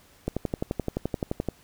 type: click train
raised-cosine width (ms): 2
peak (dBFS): -13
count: 15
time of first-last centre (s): 0.28-1.487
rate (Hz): 11.6
effects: pink hiss -57 dBFS RMS until 1.63 s